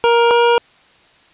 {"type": "tone pair in turn", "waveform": "25% pulse", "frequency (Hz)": [469.7, 473.2], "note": ["A#4", "A#4"], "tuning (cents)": [13, 26], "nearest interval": "unison", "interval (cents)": 13, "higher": "second", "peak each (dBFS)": -6, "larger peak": "neither", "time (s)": [[0.04, 0.31], [0.31, 0.58]], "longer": "neither", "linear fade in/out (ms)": 0, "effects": ["white hiss -50 dBFS RMS until 1.33 s", "resampled to 8000 Hz"]}